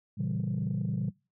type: chord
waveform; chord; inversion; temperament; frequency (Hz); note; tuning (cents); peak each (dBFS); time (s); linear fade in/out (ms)
sine; A# diminished seventh; none; equal with one note detuned; 116.54 / 138.59 / 164.81 / 194.31; A#2 / C#3 / E3 / G3; 0 / 0 / 0 / -15; -33; 0.17-1.11; 20
effects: noise-tail reverb RT60 0.3 s tail -24 dB re dry + tanh soft clip ceiling -23 dBFS